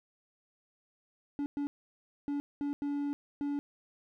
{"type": "tone bursts at uneven times", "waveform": "triangle", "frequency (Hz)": 286.5, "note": "D4", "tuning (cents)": -43, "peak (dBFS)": -29, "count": 6, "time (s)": [[1.39, 1.46], [1.57, 1.67], [2.28, 2.4], [2.61, 2.73], [2.82, 3.13], [3.41, 3.59]], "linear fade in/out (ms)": 0, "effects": []}